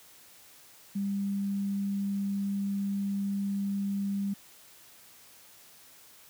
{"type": "tone", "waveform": "sine", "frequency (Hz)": 198.9, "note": "G3", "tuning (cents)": 25, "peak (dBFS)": -28, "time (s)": [0.95, 4.34], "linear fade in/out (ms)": 10, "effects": ["white hiss -55 dBFS RMS until 6.29 s", "high-pass 60 Hz 12 dB/octave"]}